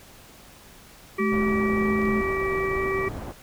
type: harmonic tone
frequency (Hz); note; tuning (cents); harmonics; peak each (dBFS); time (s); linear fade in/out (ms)
385.1; G4; -31; 1 / 3 / 5 / 6; -25 / -30 / -32 / -33; 1.18-3.09; 10
type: tone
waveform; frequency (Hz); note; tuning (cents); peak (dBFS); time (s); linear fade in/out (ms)
sine; 213.4; G#3; +47; -23; 1.19-2.22; 20
type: low-pass noise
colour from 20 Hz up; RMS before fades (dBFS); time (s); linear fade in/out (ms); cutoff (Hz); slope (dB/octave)
pink; -34; 1.31-3.33; 20; 900; 12
type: clicks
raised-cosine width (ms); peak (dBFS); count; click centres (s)
0.2; -30; 2; 2.017 / 2.055
effects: pink hiss -49 dBFS RMS until 3.42 s